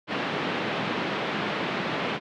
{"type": "band-pass noise", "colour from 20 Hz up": "pink", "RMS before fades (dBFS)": -29, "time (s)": [0.07, 2.2], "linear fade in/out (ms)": 50, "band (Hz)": [160, 3400], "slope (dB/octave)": 24, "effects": []}